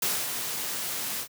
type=noise with ADSR envelope; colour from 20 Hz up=white; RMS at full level=-26 dBFS; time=0.02-1.28 s; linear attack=4 ms; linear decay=240 ms; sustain=-6 dB; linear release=76 ms; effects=high-pass 100 Hz 12 dB/octave